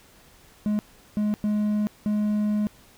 triangle tone bursts at uneven times, 210 Hz, G#3, 19 cents sharp, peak -19 dBFS, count 4, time 0.66-0.79 / 1.17-1.34 / 1.44-1.87 / 2.06-2.67 s, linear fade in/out 0 ms, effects pink hiss -54 dBFS RMS until 2.97 s

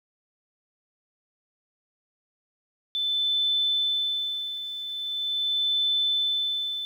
sine tone with tremolo, 3520 Hz, A7, in tune, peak -21 dBFS, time 2.95-6.85 s, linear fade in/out 0 ms, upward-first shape sine, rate 0.42 Hz, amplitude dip 70%, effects 9-bit

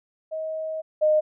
sine tone pair in turn, 633 / 614.6 Hz, D#5 / D#5, +30 / -21 cents, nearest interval minor second, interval 51 cents, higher first, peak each -27 / -16 dBFS, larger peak second, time 0.31-0.82 / 1.01-1.21 s, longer first, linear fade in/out 20 ms, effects none

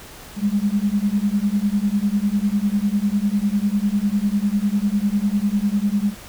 sine beating tone pair, 199 / 209 Hz, G3 / G#3, +26 / +11 cents, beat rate 10 Hz, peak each -20 dBFS, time 0.36-6.15 s, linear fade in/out 50 ms, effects pink hiss -40 dBFS RMS until 6.28 s

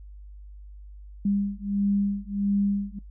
sine beating tone pair, 200 / 201.5 Hz, G3 / G3, +35 / +48 cents, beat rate 1.5 Hz, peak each -26 dBFS, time 1.25-2.99 s, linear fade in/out 5 ms, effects noise-tail reverb RT60 0.1 s tail -18 dB re dry + added 50 Hz sine -41 dBFS peak until 3.1 s

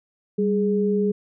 sine tone pair together, 196.9 / 416.5 Hz, G3 / G#4, +8 / +5 cents, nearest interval octave + minor second, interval 1297 cents, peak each -21 dBFS, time 0.38-1.12 s, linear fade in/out 10 ms, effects none

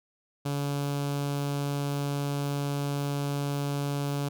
sawtooth tone with notch filter, 142.3 Hz, C#3, 46 cents sharp, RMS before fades -30 dBFS, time 0.45-4.29 s, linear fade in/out 10 ms, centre 1900 Hz, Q 2, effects none

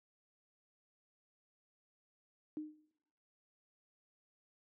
sine tone with exponential decay, 305.9 Hz, D#4, 29 cents flat, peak -36 dBFS, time 2.57-2.91 s, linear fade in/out 0 ms, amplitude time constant 72 ms, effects noise-tail reverb RT60 1.0 s tail -23 dB re dry + high-pass 150 Hz 12 dB/octave

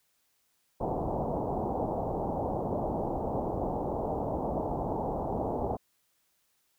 white low-pass noise, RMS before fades -32 dBFS, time 0.8-5.77 s, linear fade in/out 10 ms, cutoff 870 Hz, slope 48 dB/octave, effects white hiss -73 dBFS RMS until 6.78 s

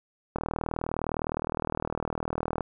click train, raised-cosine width 1 ms, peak -15 dBFS, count 90, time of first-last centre 0.36-2.607 s, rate 39.6 Hz, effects none

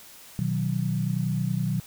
sine chord, B major, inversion none, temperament equal, 123.47 / 155.56 / 185 Hz, B2 / D#3 / F#3, 0 / 0 / 0 cents, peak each -28 dBFS, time 0.39-1.8 s, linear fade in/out 0 ms, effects white hiss -48 dBFS RMS until 1.86 s

